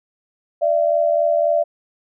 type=tone pair together; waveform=sine; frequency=591.2 / 675 Hz; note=D5 / E5; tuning=+11 / +41 cents; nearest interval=major second; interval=230 cents; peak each=-17 dBFS; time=0.61-1.64 s; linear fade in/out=20 ms; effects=none